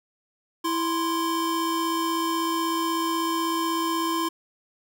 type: tone pair together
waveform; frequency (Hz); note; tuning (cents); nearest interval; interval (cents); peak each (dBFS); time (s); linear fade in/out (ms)
square; 330.1 / 1046.5; E4 / C6; +2 / 0; octave + minor sixth; 1998; -27; 0.64-4.29; 10
effects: none